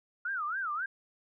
sine tone with vibrato, 1376 Hz, F6, 26 cents flat, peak -31 dBFS, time 0.25-0.86 s, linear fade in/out 5 ms, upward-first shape sine, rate 3.7 Hz, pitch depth 270 cents each way, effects none

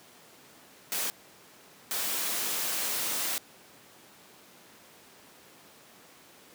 white noise bursts at uneven times, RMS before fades -31 dBFS, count 2, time 0.92-1.1 / 1.91-3.38 s, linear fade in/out 0 ms, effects pink hiss -54 dBFS RMS until 6.54 s + high-pass 200 Hz 12 dB/octave

